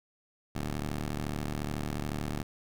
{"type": "ring-modulated tone", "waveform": "15% pulse", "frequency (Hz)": 74, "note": "D2", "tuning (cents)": 14, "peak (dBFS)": -23, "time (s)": [0.55, 2.43], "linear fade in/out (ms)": 5, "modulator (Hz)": 58.2, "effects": []}